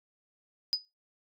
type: tone with exponential decay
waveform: sine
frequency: 4978 Hz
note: D#8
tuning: in tune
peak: -20 dBFS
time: 0.73-0.85 s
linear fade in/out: 0 ms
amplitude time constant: 24 ms
effects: noise-tail reverb RT60 0.2 s tail -19 dB re dry + tanh soft clip ceiling -19 dBFS